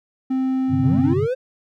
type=tone with pitch glide; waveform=triangle; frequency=261.6 to 263.3 Hz; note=C4 to C4; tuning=0 to +11 cents; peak=-16 dBFS; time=0.3-1.14 s; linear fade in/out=10 ms; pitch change=+11 cents; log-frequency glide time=0.85-1.02 s
type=chord; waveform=sine; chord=G suspended fourth; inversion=none; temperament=equal; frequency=98 / 130.81 / 146.83 Hz; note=G2 / C3 / D3; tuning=0 / 0 / 0 cents; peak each=-24 dBFS; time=0.68-1.28 s; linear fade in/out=50 ms
type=linear sweep; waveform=triangle; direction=up; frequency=93.1 to 532 Hz; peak=-17 dBFS; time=0.82-1.35 s; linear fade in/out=20 ms
effects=none